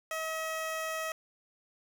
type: tone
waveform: 15% pulse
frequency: 639 Hz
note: D#5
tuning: 46 cents sharp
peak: -27 dBFS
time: 0.11-1.12 s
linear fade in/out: 2 ms
effects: 9-bit